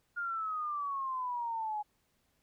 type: exponential sweep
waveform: sine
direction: down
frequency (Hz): 1424 to 830.6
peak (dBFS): -33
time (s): 0.16-1.83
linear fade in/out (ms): 20
effects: pink hiss -75 dBFS RMS until 2.42 s